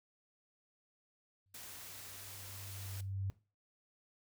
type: tone with exponential growth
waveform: sine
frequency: 97.1 Hz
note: G2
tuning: 16 cents flat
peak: -34 dBFS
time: 1.46-3.3 s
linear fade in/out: 0 ms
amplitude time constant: 400 ms
type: noise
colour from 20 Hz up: white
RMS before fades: -50 dBFS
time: 1.54-3.01 s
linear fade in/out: 5 ms
effects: noise-tail reverb RT60 0.3 s tail -17 dB re dry